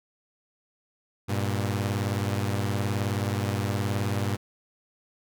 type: beating tone pair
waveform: sawtooth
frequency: 99.3 / 118.3 Hz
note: G2 / A#2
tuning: +23 / +26 cents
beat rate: 19 Hz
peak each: -23 / -26 dBFS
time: 1.28-4.37 s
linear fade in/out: 20 ms
effects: none